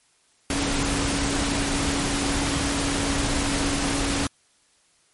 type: tone in noise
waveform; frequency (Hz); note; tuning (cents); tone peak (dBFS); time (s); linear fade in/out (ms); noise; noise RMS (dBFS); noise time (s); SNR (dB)
sine; 280; C#4; +18; -27; 0.5-4.27; 2; pink; -25; 0.5-4.27; -5
effects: white hiss -62 dBFS RMS until 5.13 s + MP3 48 kbps